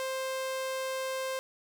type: tone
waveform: sawtooth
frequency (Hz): 525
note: C5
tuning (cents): +6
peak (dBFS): -28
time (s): 0-1.39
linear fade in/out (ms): 0
effects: none